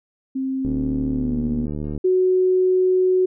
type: tone with pitch glide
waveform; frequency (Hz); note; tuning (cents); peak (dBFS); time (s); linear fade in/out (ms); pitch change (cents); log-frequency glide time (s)
sine; 264.9 to 238.7; C4 to A#3; +22 to +41; -21; 0.35-1.66; 10; -181; 1.11-1.4
type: click train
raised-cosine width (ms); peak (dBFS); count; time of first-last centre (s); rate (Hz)
3; -16; 100; 0.65-1.977; 74.6
type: tone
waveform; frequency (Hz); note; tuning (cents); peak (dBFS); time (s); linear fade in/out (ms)
sine; 370; F#4; 0; -14; 2.04-3.26; 10
effects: none